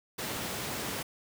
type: high-pass noise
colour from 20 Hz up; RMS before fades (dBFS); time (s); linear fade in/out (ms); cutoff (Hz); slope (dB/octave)
pink; -36; 0.18-1.03; 10; 110; 12
effects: none